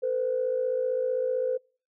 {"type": "tone pair together", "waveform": "sine", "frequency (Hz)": [454.4, 510], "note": ["A#4", "C5"], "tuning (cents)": [-44, -44], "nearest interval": "major second", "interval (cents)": 200, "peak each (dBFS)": [-30, -25], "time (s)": [0.02, 1.58], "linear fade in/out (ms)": 20, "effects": ["noise-tail reverb RT60 0.4 s tail -26 dB re dry", "tanh soft clip ceiling -17 dBFS"]}